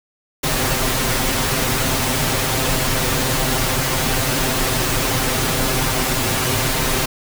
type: noise with comb filter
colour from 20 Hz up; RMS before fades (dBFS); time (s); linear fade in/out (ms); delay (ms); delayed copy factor
pink; -19; 0.43-7.06; 10; 7.7; +1
effects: none